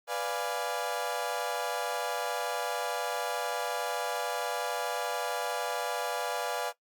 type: chord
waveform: 30% pulse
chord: B diminished seventh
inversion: none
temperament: equal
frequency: 493.9 / 587.3 / 698.5 / 830.6 Hz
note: B4 / D5 / F5 / Ab5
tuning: 0 / 0 / 0 / 0 cents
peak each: -34 dBFS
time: 0.07-6.73 s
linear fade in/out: 50 ms
effects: noise-tail reverb RT60 0.1 s tail -17 dB re dry + Opus 48 kbps